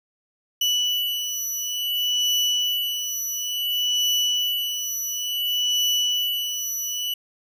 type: beating tone pair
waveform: 35% pulse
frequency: 2960 / 2960.57 Hz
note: F#7 / F#7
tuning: 0 / 0 cents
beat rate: 0.57 Hz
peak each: -23 dBFS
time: 0.61-7.14 s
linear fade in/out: 5 ms
effects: 9-bit